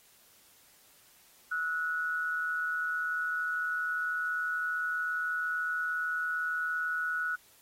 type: tone pair together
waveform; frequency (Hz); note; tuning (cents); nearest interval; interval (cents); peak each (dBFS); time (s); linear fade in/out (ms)
sine; 1306.9 / 1467; E6 / F#6; -15 / -15; major second; 200; -38 / -30; 1.51-7.36; 10
effects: white hiss -61 dBFS RMS until 7.61 s + AAC 48 kbps